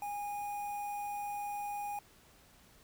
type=tone with notch filter; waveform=square; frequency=820 Hz; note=G#5; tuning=22 cents flat; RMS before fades=-39 dBFS; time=0.02-1.99 s; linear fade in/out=2 ms; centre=4200 Hz; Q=0.51; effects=pink hiss -62 dBFS RMS until 2.83 s